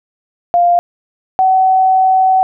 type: tone pair in turn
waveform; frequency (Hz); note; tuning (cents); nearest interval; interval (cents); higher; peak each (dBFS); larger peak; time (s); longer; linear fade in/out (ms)
sine; 698.5 / 755.3; F5 / F#5; 0 / +35; minor second; 135; second; -7; neither; 0.54-0.79 / 1.39-2.43; second; 0
effects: none